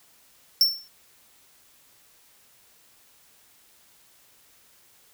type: tone with exponential decay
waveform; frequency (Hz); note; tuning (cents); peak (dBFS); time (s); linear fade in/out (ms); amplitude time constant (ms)
square; 5410; E8; +44; -13; 0.61-0.88; 1; 57
effects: white hiss -58 dBFS RMS until 5.13 s